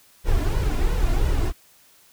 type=noise with flanger; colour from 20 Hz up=brown; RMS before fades=-20 dBFS; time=0.24-1.53 s; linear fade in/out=50 ms; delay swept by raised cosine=2 to 2.92 ms; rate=2.9 Hz; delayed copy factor=+0.65; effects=white hiss -55 dBFS RMS until 2.12 s